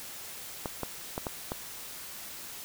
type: clicks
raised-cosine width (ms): 1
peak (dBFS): -18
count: 5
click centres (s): 0.658 / 0.833 / 1.179 / 1.268 / 1.519
effects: white hiss -43 dBFS RMS until 2.64 s